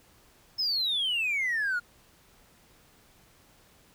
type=exponential sweep; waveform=triangle; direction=down; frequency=5274 to 1396.9 Hz; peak=-23 dBFS; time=0.58-1.8 s; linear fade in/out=20 ms; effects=tanh soft clip ceiling -22 dBFS + pink hiss -60 dBFS RMS until 3.94 s